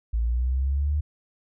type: linear sweep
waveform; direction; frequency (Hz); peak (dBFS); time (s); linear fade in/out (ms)
sine; up; 55 to 75.7; -21; 0.13-1.01; 10
effects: none